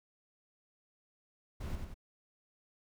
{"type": "noise with echo", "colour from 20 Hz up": "brown", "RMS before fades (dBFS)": -39, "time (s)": [1.6, 1.76], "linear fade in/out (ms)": 10, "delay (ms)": 92, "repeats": 2, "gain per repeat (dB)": -4, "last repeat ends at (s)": 1.944, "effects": []}